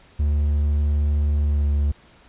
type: tone with pitch glide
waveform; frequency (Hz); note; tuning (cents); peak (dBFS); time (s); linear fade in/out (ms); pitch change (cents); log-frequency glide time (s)
triangle; 73.42 to 72.24; D2 to D2; 0 to -28; -15; 0.19-1.92; 10; -28; 1.44-1.67
effects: pink hiss -52 dBFS RMS until 2.28 s + resampled to 8000 Hz